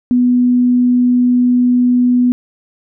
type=tone; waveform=sine; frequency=246.9 Hz; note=B3; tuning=in tune; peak=-8 dBFS; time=0.11-2.32 s; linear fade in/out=0 ms; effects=none